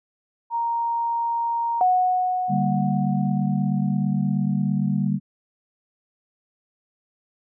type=tone; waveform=sine; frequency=932.3 Hz; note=A#5; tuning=in tune; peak=-21 dBFS; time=0.5-1.84 s; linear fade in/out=50 ms
type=tone with exponential decay; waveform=sine; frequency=734 Hz; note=F#5; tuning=14 cents flat; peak=-14 dBFS; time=1.81-5.08 s; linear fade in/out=1 ms; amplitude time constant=710 ms
type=chord; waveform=sine; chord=G minor; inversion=second; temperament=equal; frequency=146.83 / 196 / 233.1 Hz; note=D3 / G3 / Bb3; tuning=0 / 0 / 0 cents; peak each=-24 / -22 / -27 dBFS; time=2.48-5.2 s; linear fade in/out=50 ms
effects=none